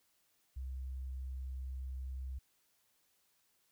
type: tone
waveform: sine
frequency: 65.1 Hz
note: C2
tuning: 8 cents flat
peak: -39 dBFS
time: 0.56-2.39 s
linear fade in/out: 10 ms
effects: white hiss -75 dBFS RMS until 3.71 s